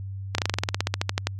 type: slowing click train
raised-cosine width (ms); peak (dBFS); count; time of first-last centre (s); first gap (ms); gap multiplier
0.2; -5; 17; 0.35-1.27; 33; 1.07
effects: added 97 Hz sine -31 dBFS peak until 1.39 s + MP3 96 kbps